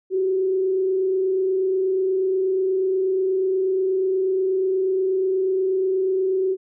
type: tone with frequency modulation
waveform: sine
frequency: 378.2 Hz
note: F#4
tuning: 38 cents sharp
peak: -18 dBFS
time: 0.1-6.57 s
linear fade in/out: 50 ms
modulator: 28.3 Hz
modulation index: 0.34
effects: none